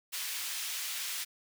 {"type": "high-pass noise", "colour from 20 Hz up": "pink", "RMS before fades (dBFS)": -37, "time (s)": [0.12, 1.25], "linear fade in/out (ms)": 20, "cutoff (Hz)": 2400, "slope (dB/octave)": 12, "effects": []}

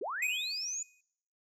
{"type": "linear sweep", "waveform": "sine", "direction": "up", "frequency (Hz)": [317.7, 7040], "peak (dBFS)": -34, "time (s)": [0.01, 0.83], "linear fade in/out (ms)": 5}
{"type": "tone with exponential decay", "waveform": "square", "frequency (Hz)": 2500, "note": "D#7", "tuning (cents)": 8, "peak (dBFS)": -29, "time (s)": [0.22, 1.01], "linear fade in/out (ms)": 5, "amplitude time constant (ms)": 170}
{"effects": ["noise-tail reverb RT60 0.7 s tail -26 dB re dry", "low-pass 12000 Hz 12 dB/octave"]}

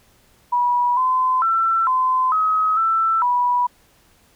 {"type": "tone with pitch steps", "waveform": "sine", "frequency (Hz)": [973, 1024, 1341, 1026, 1272, 1330, 979], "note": ["B5", "C6", "E6", "C6", "D#6", "E6", "B5"], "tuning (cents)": [-26, -38, 29, -34, 38, 15, -15], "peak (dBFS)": -15, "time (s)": [0.52, 3.67], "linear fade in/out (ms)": 10, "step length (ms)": 450, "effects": ["pink hiss -56 dBFS RMS until 4.35 s"]}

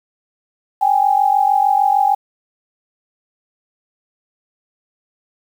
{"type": "tone pair together", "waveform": "sine", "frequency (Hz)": [784, 830.6], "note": ["G5", "G#5"], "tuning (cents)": [0, 0], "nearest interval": "minor second", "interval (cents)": 100, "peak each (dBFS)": -14, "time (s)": [0.81, 2.15], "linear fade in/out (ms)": 10, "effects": ["7-bit"]}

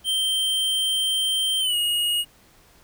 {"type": "tone with pitch glide", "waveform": "square", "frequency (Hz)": [3136, 2876], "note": ["G7", "F#7"], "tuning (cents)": [0, -50], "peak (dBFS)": -21, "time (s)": [0.04, 2.25], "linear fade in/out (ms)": 50, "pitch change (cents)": -150, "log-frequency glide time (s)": [1.6, 1.76], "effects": ["pink hiss -55 dBFS RMS until 2.83 s"]}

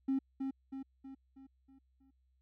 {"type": "tone with echo", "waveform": "triangle", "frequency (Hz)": 268.5, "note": "C4", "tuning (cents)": 45, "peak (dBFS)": -26, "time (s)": [0.08, 0.19], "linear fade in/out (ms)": 10, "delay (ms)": 320, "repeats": 6, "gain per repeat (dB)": -6, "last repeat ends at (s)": 2.11, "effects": ["tanh soft clip ceiling -26 dBFS", "added 64 Hz sine -70 dBFS peak until 2.41 s"]}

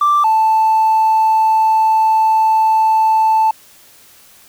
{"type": "tone pair in turn", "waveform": "triangle", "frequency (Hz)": [1174.7, 880], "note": ["D6", "A5"], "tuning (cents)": [0, 0], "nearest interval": "perfect fourth", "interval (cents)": 500, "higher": "first", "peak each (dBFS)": -6, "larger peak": "neither", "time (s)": [[0.01, 0.24], [0.24, 3.51]], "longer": "second", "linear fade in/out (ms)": 5, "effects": ["tanh soft clip ceiling -6 dBFS", "white hiss -45 dBFS RMS until 4.48 s"]}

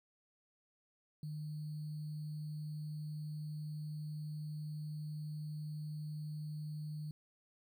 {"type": "tone with sample-and-hold", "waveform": "sine", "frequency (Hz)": 152, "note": "D#3", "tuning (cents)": -40, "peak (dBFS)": -40, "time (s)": [1.23, 7.11], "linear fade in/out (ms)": 2, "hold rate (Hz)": 4410, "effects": []}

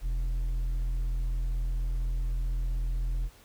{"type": "tone with hard clipping", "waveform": "sine", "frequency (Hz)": 42.07, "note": "E1", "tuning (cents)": 36, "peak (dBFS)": -28, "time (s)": [0.01, 3.3], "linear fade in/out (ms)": 50, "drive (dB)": 4, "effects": ["pink hiss -57 dBFS RMS until 3.44 s"]}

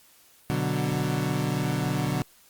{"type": "chord", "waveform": "30% pulse", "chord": "B minor", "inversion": "none", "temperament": "equal", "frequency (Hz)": [123.47, 146.83, 185], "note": ["B2", "D3", "F#3"], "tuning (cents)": [0, 0, 0], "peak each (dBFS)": [-27, -25, -28], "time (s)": [0.5, 2.22], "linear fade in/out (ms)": 0, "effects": ["white hiss -57 dBFS RMS until 2.49 s", "Opus 48 kbps"]}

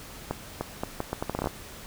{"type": "accelerating click train", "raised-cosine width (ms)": 1, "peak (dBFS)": -14, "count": 13, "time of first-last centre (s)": [0.31, 1.472], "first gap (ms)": 300, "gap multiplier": 0.75, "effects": ["pink hiss -44 dBFS RMS until 1.86 s"]}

